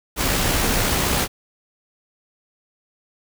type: noise with amplitude modulation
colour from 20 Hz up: pink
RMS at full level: -19 dBFS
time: 0.16-1.28 s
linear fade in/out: 50 ms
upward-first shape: sine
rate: 64.1 Hz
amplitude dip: 25%
effects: none